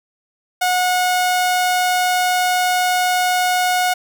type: tone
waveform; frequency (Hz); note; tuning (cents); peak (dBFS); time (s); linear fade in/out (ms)
sawtooth; 728; F#5; -28; -11; 0.61-3.94; 10
effects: none